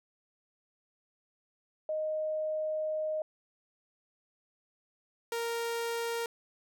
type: tone pair in turn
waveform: sine / sawtooth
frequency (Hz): 621 / 465.2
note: D#5 / A#4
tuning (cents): -3 / -4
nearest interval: perfect fourth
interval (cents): 501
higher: first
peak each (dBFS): -30 / -28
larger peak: second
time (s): 1.89-3.22 / 5.32-6.26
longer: first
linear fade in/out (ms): 2
effects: none